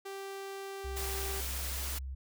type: tone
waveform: sawtooth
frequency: 391.4 Hz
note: G4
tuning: 3 cents flat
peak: -36 dBFS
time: 0.05-1.41 s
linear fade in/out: 10 ms
type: tone with pitch glide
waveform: sine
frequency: 65.41 to 66.21 Hz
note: C2 to C2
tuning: 0 to +21 cents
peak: -37 dBFS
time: 0.84-2.15 s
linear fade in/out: 10 ms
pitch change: +21 cents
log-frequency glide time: 1.22-1.8 s
type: noise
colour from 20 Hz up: white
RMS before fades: -39 dBFS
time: 0.96-1.99 s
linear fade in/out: 10 ms
effects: none